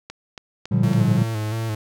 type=click train; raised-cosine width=0.2 ms; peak=-17 dBFS; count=4; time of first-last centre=0.1-0.933 s; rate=3.6 Hz
type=chord; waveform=triangle; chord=G minor seventh; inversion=first; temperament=just; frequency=117.6 / 147 / 176.4 / 196 Hz; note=Bb2 / D3 / F3 / G3; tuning=+16 / +2 / +18 / 0 cents; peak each=-18 / -21 / -20 / -20 dBFS; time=0.71-1.23 s; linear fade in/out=10 ms
type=tone with vibrato; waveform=45% pulse; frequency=110 Hz; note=A2; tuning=in tune; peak=-23 dBFS; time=0.83-1.75 s; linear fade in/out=5 ms; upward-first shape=square; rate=2.9 Hz; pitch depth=41 cents each way
effects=none